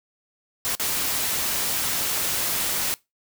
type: noise with dropouts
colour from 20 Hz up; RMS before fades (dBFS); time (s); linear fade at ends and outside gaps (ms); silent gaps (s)
white; -25; 0.65-2.94; 0; 0.751-0.797
effects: noise-tail reverb RT60 0.2 s tail -21 dB re dry